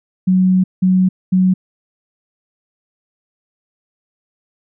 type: tone bursts at uneven times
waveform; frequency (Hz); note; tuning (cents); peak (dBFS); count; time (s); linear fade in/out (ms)
sine; 185.5; F#3; +5; -9; 3; 0.27-0.64 / 0.82-1.09 / 1.32-1.54; 10
effects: none